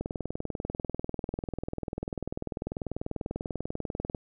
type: click train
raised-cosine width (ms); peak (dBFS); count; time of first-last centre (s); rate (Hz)
2; -19; 85; 0.01-4.148; 20.3
effects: none